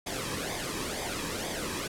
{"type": "noise with flanger", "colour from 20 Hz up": "pink", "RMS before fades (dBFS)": -34, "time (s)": [0.06, 1.88], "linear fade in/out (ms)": 10, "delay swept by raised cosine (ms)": [0.71, 1.44], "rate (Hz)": 2.1, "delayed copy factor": -0.65, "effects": ["low-pass 11000 Hz 12 dB/octave"]}